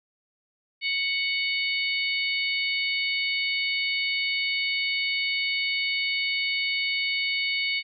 harmonic tone, 740 Hz, F#5, in tune, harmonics 3 / 4 / 5 / 6, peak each -26 / -32 / -34 / -32 dBFS, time 0.81-7.83 s, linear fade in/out 50 ms, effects none

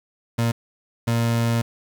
30% pulse tone bursts at uneven times, 116.54 Hz, A#2, in tune, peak -16 dBFS, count 2, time 0.38-0.52 / 1.07-1.62 s, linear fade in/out 10 ms, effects 8-bit

